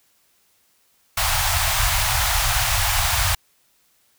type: band-stop noise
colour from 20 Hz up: pink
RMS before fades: -20 dBFS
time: 1.17-3.35 s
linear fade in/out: 5 ms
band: 120 to 680 Hz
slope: 48 dB/octave
effects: white hiss -62 dBFS RMS until 4.18 s